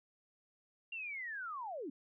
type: linear sweep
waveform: sine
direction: down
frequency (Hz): 2794 to 246.9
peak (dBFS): -40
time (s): 0.92-1.9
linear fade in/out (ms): 5
effects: none